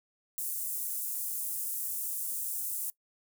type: high-pass noise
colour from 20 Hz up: pink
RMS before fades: -35 dBFS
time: 0.38-2.9 s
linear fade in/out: 0 ms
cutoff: 9100 Hz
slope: 24 dB/octave
effects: noise-tail reverb RT60 0.1 s tail -21 dB re dry